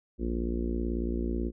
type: harmonic tone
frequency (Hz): 58.27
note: A#1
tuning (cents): 0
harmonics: 1 / 3 / 4 / 5 / 6 / 7 / 8 / 9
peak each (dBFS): -31 / -39 / -34 / -39 / -35 / -44 / -46 / -50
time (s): 0.18-1.52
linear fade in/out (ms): 50
effects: none